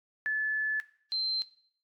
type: tone pair in turn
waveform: sine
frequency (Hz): 1731 / 4117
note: A6 / C8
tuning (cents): -29 / -29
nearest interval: octave + minor third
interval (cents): 1500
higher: second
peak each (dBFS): -27 / -29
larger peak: first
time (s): 0.26-0.8 / 1.12-1.42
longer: first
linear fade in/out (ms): 0
effects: noise-tail reverb RT60 0.6 s tail -17 dB re dry + AAC 64 kbps